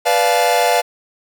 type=chord; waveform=45% pulse; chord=B half-diminished seventh; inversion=none; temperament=equal with one note detuned; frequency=493.9 / 587.3 / 698.5 / 865.4 Hz; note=B4 / D5 / F5 / A5; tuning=0 / 0 / 0 / -29 cents; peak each=-19 / -20 / -16 / -19 dBFS; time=0.05-0.82 s; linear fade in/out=20 ms; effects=none